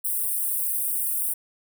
white high-pass noise, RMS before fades -26 dBFS, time 0.04-1.34 s, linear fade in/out 10 ms, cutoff 8500 Hz, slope 96 dB/octave, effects none

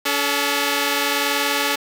5% pulse tone pair together, 283.5 / 435.5 Hz, C#4 / A4, +39 / -18 cents, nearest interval perfect fifth, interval 743 cents, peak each -10 dBFS, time 0.05-1.76 s, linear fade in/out 10 ms, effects 7-bit

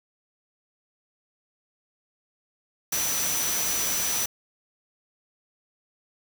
sine tone in noise, 5930 Hz, F#8, 3 cents sharp, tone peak -28 dBFS, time 2.92-4.26 s, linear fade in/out 5 ms, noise white, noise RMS -28 dBFS, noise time 2.92-4.26 s, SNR -3 dB, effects none

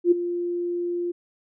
sine tone with ADSR envelope, 349.2 Hz, F4, in tune, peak -11 dBFS, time 0.04-1.12 s, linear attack 75 ms, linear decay 13 ms, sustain -13 dB, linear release 13 ms, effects none

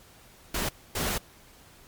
pink noise bursts at uneven times, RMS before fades -29 dBFS, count 2, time 0.54-0.69 / 0.95-1.18 s, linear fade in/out 5 ms, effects pink hiss -54 dBFS RMS until 1.87 s + MP3 96 kbps

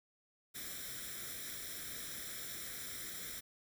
white noise with comb filter, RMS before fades -45 dBFS, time 0.54-3.41 s, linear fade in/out 20 ms, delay 0.54 ms, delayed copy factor +0.75, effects none

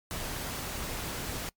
pink noise, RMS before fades -36 dBFS, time 0.11-1.49 s, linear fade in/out 0 ms, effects noise-tail reverb RT60 0.1 s tail -24 dB re dry + MP3 96 kbps

